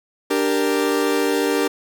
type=chord; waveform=40% pulse; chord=G minor; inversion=second; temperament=equal; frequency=293.7 / 392 / 466.2 Hz; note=D4 / G4 / Bb4; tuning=0 / 0 / 0 cents; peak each=-21 dBFS; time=0.3-1.68 s; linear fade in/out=10 ms; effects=none